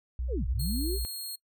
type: tone with pitch glide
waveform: sine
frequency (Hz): 61.8 to 58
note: B1 to A#1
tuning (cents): +2 to -8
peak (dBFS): -29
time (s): 0.19-1.05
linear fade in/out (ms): 0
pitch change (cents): -110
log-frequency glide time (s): 0.53-0.79
type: linear two-way sweep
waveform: sine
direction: down then up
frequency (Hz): 587.3 to 32.9 to 413.1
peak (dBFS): -31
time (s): 0.28-0.99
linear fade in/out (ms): 50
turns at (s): 0.47
type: tone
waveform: 15% pulse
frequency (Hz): 4265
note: C8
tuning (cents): +32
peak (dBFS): -29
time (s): 0.59-1.36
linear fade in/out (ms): 10
effects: noise-tail reverb RT60 0.1 s tail -25 dB re dry